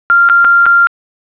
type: tone with dropouts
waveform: sine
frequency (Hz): 1390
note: F6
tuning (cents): -9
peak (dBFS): -4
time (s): 0.1-0.87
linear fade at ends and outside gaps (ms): 0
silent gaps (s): 0.289-0.298 / 0.445-0.449 / 0.657-0.664
effects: resampled to 8000 Hz + 7-bit